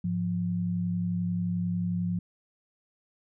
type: tone pair together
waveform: sine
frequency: 104.53 / 175.8 Hz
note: G#2 / F3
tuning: +12 / +12 cents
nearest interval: major sixth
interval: 900 cents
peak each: -33 / -27 dBFS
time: 0.04-2.19 s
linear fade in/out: 5 ms
effects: none